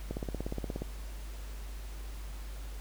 click train, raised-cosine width 2 ms, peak -22 dBFS, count 13, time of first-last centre 0.11-0.82 s, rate 16.9 Hz, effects added 50 Hz sine -39 dBFS peak until 2.8 s + pink hiss -52 dBFS RMS until 2.8 s

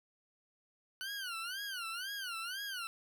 20% pulse tone with vibrato, 1480 Hz, F#6, in tune, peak -34 dBFS, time 1.01-2.87 s, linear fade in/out 0 ms, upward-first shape sine, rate 2 Hz, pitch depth 190 cents each way, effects none

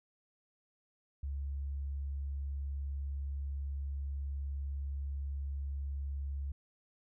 sine tone, 69.7 Hz, C#2, 10 cents sharp, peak -35 dBFS, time 1.23-6.52 s, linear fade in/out 5 ms, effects none

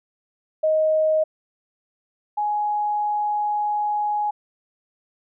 sine tone pair in turn, 626 / 835.6 Hz, D#5 / G#5, +10 / +10 cents, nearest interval perfect fourth, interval 500 cents, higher second, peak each -16 / -20 dBFS, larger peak first, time 0.63-1.24 / 2.37-4.31 s, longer second, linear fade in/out 10 ms, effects none

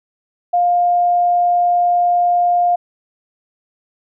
sine tone, 705 Hz, F5, 16 cents sharp, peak -11 dBFS, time 0.53-2.76 s, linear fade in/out 10 ms, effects none

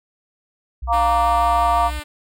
sine tone with pitch glide, 61.74 to 62.31 Hz, B1 to B1, 0 to +16 cents, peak -24 dBFS, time 0.82-2 s, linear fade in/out 10 ms, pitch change +16 cents, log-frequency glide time 1.28-1.52 s
harmonic tone, 233.1 Hz, A#3, in tune, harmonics 3 / 4 / 5, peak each -18 / -19 / -20 dBFS, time 0.87-1.91 s, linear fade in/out 50 ms
5% pulse tone with vibrato, 300 Hz, D4, 37 cents sharp, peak -19 dBFS, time 0.92-2.04 s, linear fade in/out 20 ms, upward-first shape sine, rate 6.1 Hz, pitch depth 15 cents each way
effects none

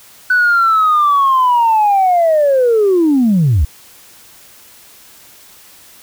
sine linear sweep, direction down, 1501 to 61.74 Hz, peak -7 dBFS, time 0.3-3.65 s, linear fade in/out 5 ms, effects tanh soft clip ceiling -5 dBFS + white hiss -42 dBFS RMS until 6.02 s

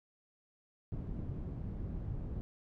white low-pass noise, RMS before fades -40 dBFS, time 0.92-2.41 s, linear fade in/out 0 ms, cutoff 130 Hz, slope 12 dB/octave, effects none

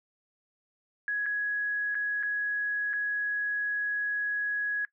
sine tone with dropouts, 1671 Hz, G#6, 10 cents sharp, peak -27 dBFS, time 1.08-4.85 s, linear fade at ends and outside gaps 1 ms, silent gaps 1.259-1.263 / 1.946-1.952 / 2.228-2.233 / 2.932-2.936 s, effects noise-tail reverb RT60 0.1 s tail -20 dB re dry

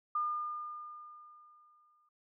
sine tone with exponential decay, 1210 Hz, D#6, 49 cents flat, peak -29 dBFS, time 0.15-2.09 s, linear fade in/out 5 ms, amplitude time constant 420 ms, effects none

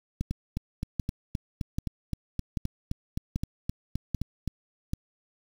two click trains, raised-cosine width 5 ms, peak -17 / -16 dBFS, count 17 / 7, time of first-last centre 0.31-4.477 / 0.21-4.934 s, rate 3.84 / 1.27 Hz, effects 7-bit

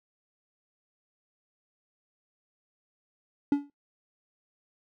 triangle tone with exponential decay, 285.5 Hz, D4, 49 cents flat, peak -15 dBFS, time 3.52-3.7 s, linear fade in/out 2 ms, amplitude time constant 37 ms, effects noise-tail reverb RT60 0.2 s tail -24 dB re dry

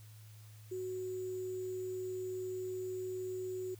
sine tone with sample-and-hold, 370.2 Hz, F#4, 1 cent sharp, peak -37 dBFS, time 0.71-3.75 s, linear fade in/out 10 ms, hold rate 7350 Hz, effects added 107 Hz sine -52 dBFS peak until 3.79 s + white hiss -63 dBFS RMS until 3.79 s

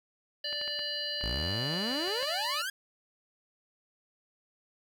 harmonic tone, 587.3 Hz, D5, in tune, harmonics 1 / 3 / 5 / 7 / 8, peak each -43 / -41 / -37 / -37 / -38 dBFS, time 0.44-2.62 s, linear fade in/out 5 ms
clicks, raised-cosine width 0.3 ms, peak -27 dBFS, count 9, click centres 0.528 / 0.614 / 0.678 / 0.792 / 1.211 / 1.738 / 1.914 / 2.077 / 2.228 s
sawtooth exponential sweep, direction up, 50 to 1663 Hz, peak -29 dBFS, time 1.23-2.7 s, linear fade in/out 5 ms
effects 10-bit

